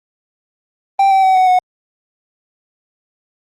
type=tone with pitch steps; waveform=triangle; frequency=784 / 771 / 758.2 / 745.6 / 733.2 Hz; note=G5 / G5 / F#5 / F#5 / F#5; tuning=0 / -29 / +42 / +13 / -16 cents; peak=-6 dBFS; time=0.99-1.59 s; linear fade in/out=5 ms; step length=120 ms; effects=Opus 24 kbps